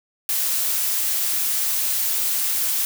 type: noise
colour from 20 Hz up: blue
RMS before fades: -22 dBFS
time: 0.29-2.85 s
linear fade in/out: 0 ms
effects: none